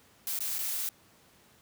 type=noise with dropouts; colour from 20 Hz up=blue; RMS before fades=-33 dBFS; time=0.27-0.89 s; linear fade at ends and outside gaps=1 ms; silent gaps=0.39-0.405 / 0.585-0.589 s; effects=pink hiss -61 dBFS RMS until 1.61 s + high-pass 80 Hz 12 dB/octave